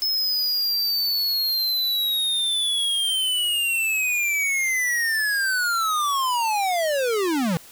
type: linear sweep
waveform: square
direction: down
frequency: 5210 to 155.2 Hz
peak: -21 dBFS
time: 0.02-7.57 s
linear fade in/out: 0 ms
effects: white hiss -46 dBFS RMS until 7.71 s